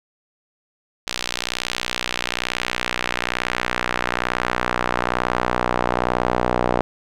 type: tone with band-pass filter sweep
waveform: sawtooth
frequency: 61.1 Hz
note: B1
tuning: 18 cents flat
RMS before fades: -23 dBFS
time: 1.07-6.81 s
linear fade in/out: 0 ms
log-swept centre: 4200 to 710 Hz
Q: 1.1
effects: none